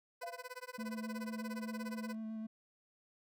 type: tone with tremolo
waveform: 15% pulse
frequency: 502 Hz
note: B4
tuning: 28 cents sharp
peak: -36 dBFS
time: 0.21-2.15 s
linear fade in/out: 10 ms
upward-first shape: sine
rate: 17 Hz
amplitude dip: 100%
type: tone with exponential decay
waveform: sine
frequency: 687 Hz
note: F5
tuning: 29 cents flat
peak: -39 dBFS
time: 0.23-0.6 s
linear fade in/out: 5 ms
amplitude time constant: 79 ms
type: tone with vibrato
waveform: triangle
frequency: 220.2 Hz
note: A3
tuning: 2 cents sharp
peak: -38 dBFS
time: 0.78-2.47 s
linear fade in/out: 10 ms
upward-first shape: square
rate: 7.9 Hz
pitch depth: 11 cents each way
effects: none